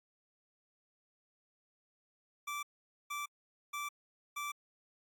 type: tone bursts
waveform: 25% pulse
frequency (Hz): 1167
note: D6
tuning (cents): -11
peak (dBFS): -34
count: 4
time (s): 2.47-4.52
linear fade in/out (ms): 10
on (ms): 160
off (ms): 470
effects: AAC 64 kbps